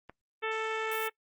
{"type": "click", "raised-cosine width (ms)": 0.5, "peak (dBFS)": -30, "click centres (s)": 0.096}
{"type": "harmonic tone", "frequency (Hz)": 441.4, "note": "A4", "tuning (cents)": 5, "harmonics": [1, 2, 3, 4, 5, 6, 7, 8], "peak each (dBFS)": [-34, -39, -37, -39, -39, -42, -46, -49], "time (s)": [0.42, 1.1], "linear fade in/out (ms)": 20}
{"type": "noise", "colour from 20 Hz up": "violet", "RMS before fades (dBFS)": -41, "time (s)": [0.51, 1.08], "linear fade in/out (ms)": 10}
{"effects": ["noise-tail reverb RT60 0.1 s tail -22 dB re dry", "Opus 24 kbps"]}